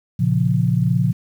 sine chord, Bb minor, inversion none, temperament equal, 116.54 / 138.59 / 174.61 Hz, Bb2 / Db3 / F3, 0 / 0 / 0 cents, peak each -19 dBFS, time 0.19-1.13 s, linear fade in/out 10 ms, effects 8-bit

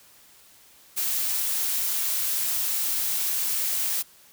blue noise, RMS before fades -26 dBFS, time 0.96-4.03 s, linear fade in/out 20 ms, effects white hiss -54 dBFS RMS until 4.32 s

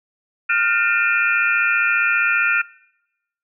sine tone cluster, 1403 / 1518 / 1812 / 2412 / 2657 Hz, F6 / F#6 / A#6 / D7 / E7, +8 / +44 / -50 / +46 / +13 cents, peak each -18 / -27 / -25 / -20 / -25 dBFS, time 0.49-2.62 s, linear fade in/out 10 ms, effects noise-tail reverb RT60 0.9 s tail -23 dB re dry

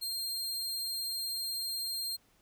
sawtooth tone, 4196 Hz, C8, 4 cents sharp, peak -31 dBFS, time 0.01-2.17 s, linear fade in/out 20 ms, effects pink hiss -68 dBFS RMS until 2.41 s

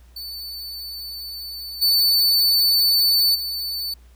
45% pulse tone with level steps, 4505 Hz, C#8, 27 cents sharp, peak -30 / -14 / -24 dBFS, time 0.16-3.94 s, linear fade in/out 5 ms, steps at 1.81 / 3.34 s, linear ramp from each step 20 ms, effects added 60 Hz sine -46 dBFS peak until 4.15 s + pink hiss -59 dBFS RMS until 4.15 s

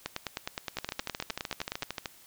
two click trains, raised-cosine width 0.2 ms, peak -15 / -16 dBFS, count 18 / 18, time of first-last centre 0.06-1.823 / 0.77-2.058 s, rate 9.64 / 13.2 Hz, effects white hiss -56 dBFS RMS until 2.26 s

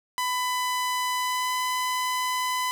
sawtooth tone with pitch glide, 1000 to 1006.4 Hz, B5 to B5, +21 to +32 cents, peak -21 dBFS, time 0.18-2.71 s, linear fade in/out 0 ms, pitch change +11 cents, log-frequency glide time 1.17-1.55 s, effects none

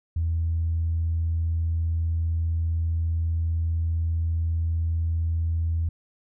sine tone, 82.41 Hz, E2, in tune, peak -21 dBFS, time 0.16-5.89 s, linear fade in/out 5 ms, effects tanh soft clip ceiling -17 dBFS

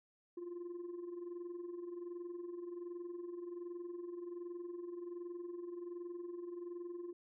sine tone with amplitude modulation, 349.2 Hz, F4, in tune, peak -38 dBFS, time 0.37-7.13 s, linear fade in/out 5 ms, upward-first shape sine, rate 21.3 Hz, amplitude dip 65%, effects tanh soft clip ceiling -40 dBFS

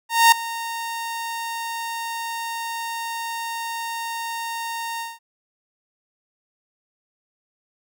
sawtooth tone with ADSR envelope, 922 Hz, A#5, 19 cents flat, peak -5 dBFS, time 0.09-5.19 s, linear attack 230 ms, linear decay 4 ms, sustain -18 dB, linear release 190 ms, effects none

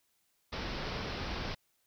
pink low-pass noise, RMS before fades -38 dBFS, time 0.52-1.55 s, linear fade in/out 10 ms, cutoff 5500 Hz, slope 96 dB/octave, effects white hiss -75 dBFS RMS until 1.86 s

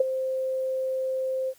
sine tone with ADSR envelope, 523 Hz, C5, 1 cent flat, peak -14 dBFS, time 0-1.54 s, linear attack 5 ms, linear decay 18 ms, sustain -11 dB, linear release 53 ms, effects white hiss -58 dBFS RMS until 1.58 s + Opus 48 kbps

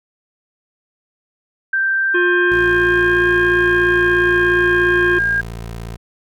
sine tone with pitch glide, 1568 to 1613.9 Hz, G6 to G6, 0 to +50 cents, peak -14 dBFS, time 1.73-5.41 s, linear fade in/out 5 ms, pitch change +50 cents, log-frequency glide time 2-3.29 s
harmonic tone, 355.1 Hz, F4, 29 cents sharp, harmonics 1 / 3 / 5 / 7 / 9, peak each -15 / -25 / -29 / -32 / -34 dBFS, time 2.14-5.19 s, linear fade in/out 10 ms
20% pulse tone, 57 Hz, A#1, 38 cents flat, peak -22 dBFS, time 2.5-5.97 s, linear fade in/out 20 ms
effects none

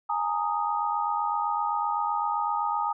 sine chord, Ab suspended second, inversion none, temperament equal with one note detuned, 830.6 / 918.4 / 1244.5 Hz, Ab5 / Bb5 / Eb6, 0 / -26 / 0 cents, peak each -29 dBFS, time 0.09-2.93 s, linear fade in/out 10 ms, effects none

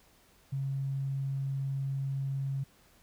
triangle tone with tanh clipping, 136.4 Hz, C#3, 28 cents flat, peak -30 dBFS, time 0.52-2.64 s, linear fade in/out 10 ms, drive 3 dB, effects pink hiss -63 dBFS RMS until 3.02 s

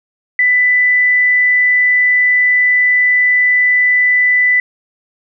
sine tone, 1990 Hz, B6, 13 cents sharp, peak -8 dBFS, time 0.39-4.6 s, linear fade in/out 2 ms, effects none

